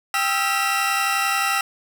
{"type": "tone cluster", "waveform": "40% pulse", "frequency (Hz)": [789, 1284, 1355, 1946, 2742], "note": ["G5", "E6", "E6", "B6", "F7"], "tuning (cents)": [11, -46, 47, -26, -32], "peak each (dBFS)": -25, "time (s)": [0.14, 1.61], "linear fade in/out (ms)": 2, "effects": []}